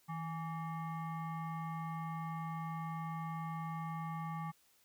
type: tone with frequency modulation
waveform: sine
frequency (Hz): 161.7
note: E3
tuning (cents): -33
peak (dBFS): -38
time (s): 0.08-4.52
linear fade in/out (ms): 20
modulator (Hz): 991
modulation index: 0.94
effects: white hiss -70 dBFS RMS until 4.84 s